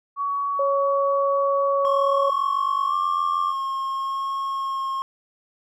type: tone with pitch glide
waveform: sine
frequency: 1126 to 1173.1 Hz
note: C#6 to D6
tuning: +27 to -2 cents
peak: -22 dBFS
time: 0.16-3.54 s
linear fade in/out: 50 ms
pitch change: +71 cents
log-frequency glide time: 2.87-2.94 s
type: tone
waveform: sine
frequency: 554.4 Hz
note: C#5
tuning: in tune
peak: -20 dBFS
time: 0.59-2.3 s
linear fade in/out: 5 ms
type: tone with vibrato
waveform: triangle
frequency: 1082 Hz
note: C#6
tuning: 42 cents flat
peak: -22 dBFS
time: 1.85-5.02 s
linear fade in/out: 0 ms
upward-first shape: sine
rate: 0.89 Hz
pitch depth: 9 cents each way
effects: none